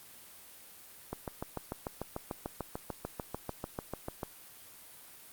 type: click train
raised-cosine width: 1 ms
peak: -21 dBFS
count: 22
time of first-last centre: 1.13-4.232 s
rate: 6.77 Hz
effects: white hiss -53 dBFS RMS until 5.32 s + Opus 32 kbps